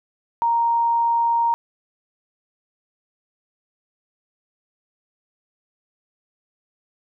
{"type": "tone", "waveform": "sine", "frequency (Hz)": 932.3, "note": "A#5", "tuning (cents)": 0, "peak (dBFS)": -16, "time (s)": [0.42, 1.54], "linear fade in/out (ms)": 0, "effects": []}